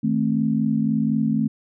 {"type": "chord", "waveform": "sine", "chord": "A diminished", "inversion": "second", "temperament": "just", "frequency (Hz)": [158.4, 220, 264], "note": ["Eb3", "A3", "C4"], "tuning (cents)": [31, 0, 16], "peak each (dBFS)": [-25, -20, -24], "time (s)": [0.03, 1.48], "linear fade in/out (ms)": 10, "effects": []}